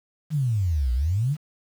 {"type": "exponential two-way sweep", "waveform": "sine", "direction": "down then up", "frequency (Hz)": [162.6, 58.4, 162.6], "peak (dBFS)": -20, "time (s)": [0.3, 1.37], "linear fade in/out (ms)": 50, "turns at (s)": 0.93, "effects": ["8-bit"]}